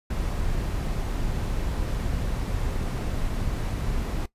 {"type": "noise", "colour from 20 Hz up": "brown", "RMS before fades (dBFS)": -27, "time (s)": [0.1, 4.26], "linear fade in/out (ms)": 5, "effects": ["noise-tail reverb RT60 0.1 s tail -18 dB re dry", "resampled to 32000 Hz"]}